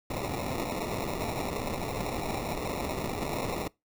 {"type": "noise with sample-and-hold", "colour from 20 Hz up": "violet", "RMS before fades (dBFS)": -33, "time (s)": [0.1, 3.68], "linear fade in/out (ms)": 5, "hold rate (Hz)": 1575, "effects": ["noise-tail reverb RT60 0.2 s tail -23 dB re dry"]}